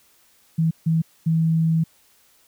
sine tone bursts at uneven times, 162.3 Hz, E3, 27 cents flat, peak -16 dBFS, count 3, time 0.58-0.71 / 0.86-1.02 / 1.26-1.84 s, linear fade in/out 10 ms, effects white hiss -58 dBFS RMS until 2.47 s

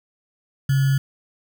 sine tone with sample-and-hold, 136.3 Hz, C#3, 29 cents flat, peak -15 dBFS, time 0.69-0.98 s, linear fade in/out 5 ms, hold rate 1575 Hz, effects none

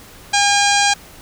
harmonic tone with a mistuned harmonic, 809 Hz, G#5, 46 cents flat, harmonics 1 / 2 / 3 / 4 / 5 / 6 / 7 / 8 / 9 / 10, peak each -16 / -19 / -21 / -22 / -23 / -24 / -24 / -25 / -26 / -26 dBFS, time 0.33-0.94 s, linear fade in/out 10 ms, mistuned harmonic 6, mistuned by -32 cents, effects pink hiss -41 dBFS RMS until 1.21 s

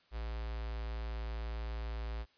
square tone with notch filter, 56.3 Hz, A1, 40 cents sharp, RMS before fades -39 dBFS, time 0.11-2.26 s, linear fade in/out 50 ms, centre 210 Hz, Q 0.77, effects white hiss -69 dBFS RMS until 2.37 s + resampled to 11025 Hz

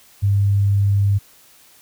sine tone, 100 Hz, G2, 35 cents sharp, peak -13 dBFS, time 0.22-1.19 s, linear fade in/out 20 ms, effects white hiss -50 dBFS RMS until 1.81 s

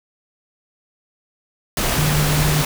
sine tone in noise, 150 Hz, D3, 37 cents sharp, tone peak -17 dBFS, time 1.98-2.62 s, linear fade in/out 2 ms, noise pink, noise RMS -20 dBFS, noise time 1.77-2.65 s, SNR 0 dB, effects none

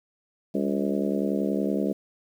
harmonic tone with a mistuned harmonic, 70.6 Hz, C#2, 32 cents sharp, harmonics 3 / 4 / 5 / 6 / 7 / 8 / 9, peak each -27 / -29 / -31 / -33 / -34 / -35 / -36 dBFS, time 0.54-1.93 s, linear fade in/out 10 ms, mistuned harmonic 3, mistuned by -100 cents, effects 9-bit

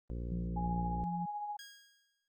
harmonic tone, 58.9 Hz, A#1, 19 cents sharp, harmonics 1 / 2 / 3 / 4 / 5 / 6 / 7 / 8 / 9, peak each -38 / -44 / -48 / -50 / -52 / -54 / -55 / -56 / -57 dBFS, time 0.1-1.04 s, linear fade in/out 0 ms
sine tone, 174.61 Hz, F3, in tune, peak -36 dBFS, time 0.31-1.26 s, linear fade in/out 10 ms
sine tone with tremolo, 830.6 Hz, G#5, in tune, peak -35 dBFS, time 0.56-1.57 s, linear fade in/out 10 ms, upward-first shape triangle, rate 14 Hz, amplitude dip 45%
15% pulse tone with exponential decay, 1636 Hz, G#6, 26 cents flat, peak -40 dBFS, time 1.59-2.28 s, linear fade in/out 2 ms, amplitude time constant 150 ms
effects Opus 32 kbps

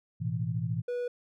sine chord, A suspended second, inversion none, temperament equal with one note detuned, 110 / 123.47 / 164.05 Hz, A2 / B2 / E3, 0 / 0 / -8 cents, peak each -33 dBFS, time 0.2-0.82 s, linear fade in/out 20 ms
triangle tone, 488.1 Hz, B4, 20 cents flat, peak -28 dBFS, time 0.88-1.08 s, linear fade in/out 5 ms
effects none

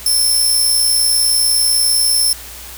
15% pulse tone with amplitude modulation, 5340 Hz, E8, 22 cents sharp, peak -4 dBFS, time 0.06-2.33 s, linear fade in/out 2 ms, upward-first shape sine, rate 60 Hz, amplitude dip 40%, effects added 60 Hz sine -38 dBFS peak until 2.77 s + white hiss -33 dBFS RMS until 2.77 s

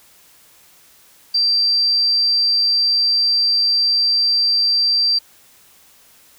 sine tone, 4699 Hz, D8, in tune, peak -13 dBFS, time 1.34-5.19 s, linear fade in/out 10 ms, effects white hiss -50 dBFS RMS until 6.38 s

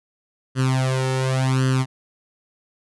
sawtooth tone with flanger, 130.81 Hz, C3, in tune, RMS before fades -20 dBFS, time 0.55-1.86 s, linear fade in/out 50 ms, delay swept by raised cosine 0.65 to 2.25 ms, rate 0.9 Hz, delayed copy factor +0.95, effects resampled to 24000 Hz

